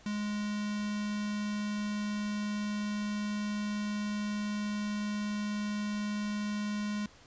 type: tone with notch filter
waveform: square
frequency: 208.3 Hz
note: G#3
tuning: 5 cents sharp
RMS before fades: -34 dBFS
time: 0.06-7.06 s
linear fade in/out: 2 ms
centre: 540 Hz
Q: 0.94
effects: pink hiss -57 dBFS RMS until 7.26 s + resampled to 16000 Hz